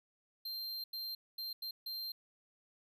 square tone bursts at uneven times, 4164 Hz, C8, 9 cents flat, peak -40 dBFS, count 5, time 0.45-0.84 / 0.93-1.15 / 1.38-1.53 / 1.62-1.71 / 1.86-2.12 s, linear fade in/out 5 ms, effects none

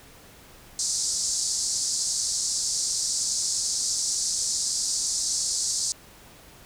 white band-pass noise, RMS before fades -27 dBFS, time 0.79-5.92 s, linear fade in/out 0 ms, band 4500 to 8400 Hz, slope 48 dB/octave, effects pink hiss -50 dBFS RMS until 6.65 s

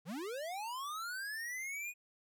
square linear sweep, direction up, 140 to 2489 Hz, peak -40 dBFS, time 0.05-1.94 s, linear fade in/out 50 ms, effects none

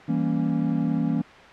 triangle chord, E diminished seventh, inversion none, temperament equal, 164.81 / 196 / 233.1 / 277.2 Hz, E3 / G3 / Bb3 / Db4, 0 / 0 / 0 / 0 cents, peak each -24 / -28 / -24 / -25 dBFS, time 0.08-1.22 s, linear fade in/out 10 ms, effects white hiss -44 dBFS RMS until 1.52 s + low-pass 2000 Hz 12 dB/octave

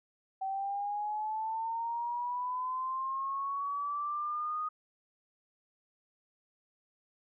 sine linear sweep, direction up, 765 to 1244.5 Hz, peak -32 dBFS, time 0.41-4.69 s, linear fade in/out 10 ms, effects none

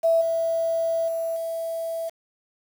sine tone with level steps, 660 Hz, E5, 2 cents sharp, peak -16 / -21 / -24 / -26 dBFS, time 0.03-2.1 s, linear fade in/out 20 ms, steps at 0.21 / 1.08 / 1.36 s, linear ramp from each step 5 ms, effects 7-bit

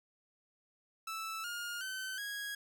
sawtooth tone with pitch steps, 1317 / 1419.7 / 1530.4 / 1649.8 Hz, E6 / F6 / G6 / G#6, -2 / +28 / -42 / -12 cents, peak -35 dBFS, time 1.07-2.55 s, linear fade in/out 5 ms, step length 370 ms, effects none

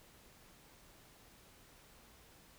silence, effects pink hiss -62 dBFS RMS until 2.58 s

